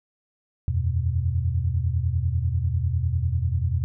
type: chord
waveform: sine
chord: E suspended second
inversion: none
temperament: equal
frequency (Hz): 82.41 / 92.5 / 123.47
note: E2 / F#2 / B2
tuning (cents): 0 / 0 / 0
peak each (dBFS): -24 / -26 / -26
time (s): 0.68-3.84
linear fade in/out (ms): 0
effects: none